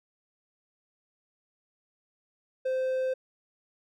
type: tone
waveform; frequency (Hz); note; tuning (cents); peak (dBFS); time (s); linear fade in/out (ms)
triangle; 519; C5; -14; -24; 2.65-3.14; 10
effects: none